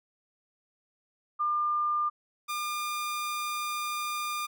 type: tone pair in turn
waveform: sine / sawtooth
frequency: 1200 / 1204.4 Hz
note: D6 / D6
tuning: +37 / +43 cents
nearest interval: unison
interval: 6 cents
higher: second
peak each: -25 / -27 dBFS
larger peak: first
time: 1.39-2.1 / 2.48-4.47 s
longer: second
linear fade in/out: 20 ms
effects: none